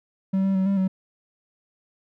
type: tone with pitch steps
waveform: triangle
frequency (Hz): 191.8 / 193.7 / 189.4 / 197.1 / 188.8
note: G3 / G3 / F#3 / G3 / F#3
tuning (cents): -37 / -20 / +41 / +10 / +35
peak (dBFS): -17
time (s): 0.33-0.88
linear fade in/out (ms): 10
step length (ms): 110
effects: none